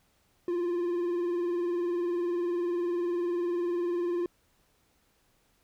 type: tone with vibrato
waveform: triangle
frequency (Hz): 349.2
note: F4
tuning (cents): 0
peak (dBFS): -25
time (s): 0.48-4.26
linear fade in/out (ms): 2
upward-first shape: triangle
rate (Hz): 20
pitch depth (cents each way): 62
effects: pink hiss -69 dBFS RMS until 5.63 s